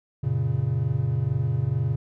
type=chord; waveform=triangle; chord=F# major; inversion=none; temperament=equal with one note detuned; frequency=91.7 / 116.54 / 138.59 Hz; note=F#2 / A#2 / C#3; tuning=-15 / 0 / 0 cents; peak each=-29 / -23 / -23 dBFS; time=0.23-1.96 s; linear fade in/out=10 ms; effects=none

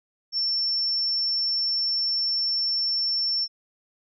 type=tone; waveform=sine; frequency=5410 Hz; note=E8; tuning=44 cents sharp; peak=-22 dBFS; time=0.32-3.48 s; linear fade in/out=50 ms; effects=none

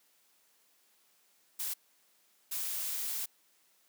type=noise bursts at uneven times; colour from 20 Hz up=blue; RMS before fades=-36 dBFS; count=2; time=1.59-1.74 / 2.51-3.26 s; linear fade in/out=10 ms; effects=white hiss -69 dBFS RMS until 3.88 s + high-pass 200 Hz 12 dB/octave

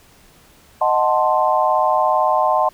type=chord; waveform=sine; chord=D# diminished seventh; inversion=none; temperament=equal; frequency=622.3 / 740 / 880 / 1046.5 Hz; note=D#5 / F#5 / A5 / C6; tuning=0 / 0 / 0 / 0 cents; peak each=-19 dBFS; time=0.81-2.69 s; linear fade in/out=5 ms; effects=pink hiss -50 dBFS RMS until 2.73 s

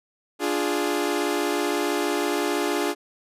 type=chord; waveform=sawtooth; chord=D diminished; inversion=none; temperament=equal; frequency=293.7 / 349.2 / 415.3 Hz; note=D4 / F4 / Ab4; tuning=0 / 0 / 0 cents; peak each=-23 dBFS; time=0.39-2.95 s; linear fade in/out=50 ms; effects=resampled to 32000 Hz

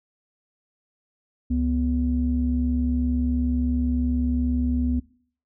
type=tone pair together; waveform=sine; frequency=69.69 / 246.9 Hz; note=C#2 / B3; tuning=+10 / 0 cents; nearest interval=octave + minor seventh; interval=2190 cents; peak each=-23 / -22 dBFS; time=1.5-5 s; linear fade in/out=10 ms; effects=noise-tail reverb RT60 0.5 s tail -20 dB re dry + tanh soft clip ceiling -12 dBFS

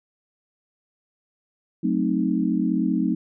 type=chord; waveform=sine; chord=F# diminished seventh; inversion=none; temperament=equal; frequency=185 / 220 / 261.6 / 311.1 Hz; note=F#3 / A3 / C4 / Eb4; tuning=0 / 0 / 0 / 0 cents; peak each=-25 dBFS; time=1.83-3.15 s; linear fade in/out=10 ms; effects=none

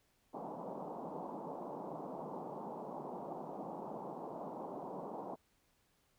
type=band-pass noise; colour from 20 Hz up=white; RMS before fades=-45 dBFS; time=0.33-5.36 s; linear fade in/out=20 ms; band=150 to 970 Hz; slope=48 dB/octave; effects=pink hiss -75 dBFS RMS until 6.18 s

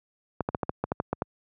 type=clicks; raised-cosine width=1 ms; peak=-12 dBFS; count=10; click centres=0.407 / 0.489 / 0.548 / 0.632 / 0.694 / 0.84 / 0.919 / 1.001 / 1.13 / 1.221 s; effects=high-pass 80 Hz 12 dB/octave

